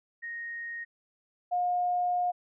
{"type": "tone pair in turn", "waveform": "sine", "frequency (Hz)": [1864.7, 714.8], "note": ["A#6", "F5"], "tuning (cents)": [0, 40], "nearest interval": "octave + perfect fourth", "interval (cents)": 1660, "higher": "first", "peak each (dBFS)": [-35, -25], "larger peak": "second", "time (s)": [[0.22, 0.85], [1.51, 2.32]], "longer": "second", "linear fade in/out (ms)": 20, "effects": []}